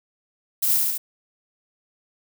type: noise with echo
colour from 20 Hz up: violet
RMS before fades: -21 dBFS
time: 0.62-0.77 s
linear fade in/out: 10 ms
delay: 70 ms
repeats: 3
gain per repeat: -2 dB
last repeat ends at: 0.98 s
effects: none